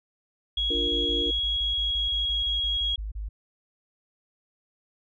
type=tone with pitch glide; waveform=sine; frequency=3322 to 3303 Hz; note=G#7 to G#7; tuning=0 to -10 cents; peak=-24 dBFS; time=0.57-2.96 s; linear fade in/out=5 ms; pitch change=-10 cents; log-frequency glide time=1.21-2.62 s
type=tone bursts; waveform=sine; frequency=51.91 Hz; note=G#1; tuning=in tune; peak=-30 dBFS; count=16; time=0.57-3.29 s; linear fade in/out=10 ms; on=140 ms; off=32 ms
type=chord; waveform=sine; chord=Bb major; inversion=first; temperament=equal; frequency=293.7 / 349.2 / 466.2 Hz; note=D4 / F4 / Bb4; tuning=0 / 0 / 0 cents; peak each=-32 dBFS; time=0.7-1.31 s; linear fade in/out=5 ms
effects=tanh soft clip ceiling -12 dBFS